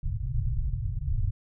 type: low-pass noise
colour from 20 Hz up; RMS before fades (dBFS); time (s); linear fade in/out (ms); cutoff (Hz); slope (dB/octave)
pink; -28; 0.03-1.31; 10; 140; 96
effects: none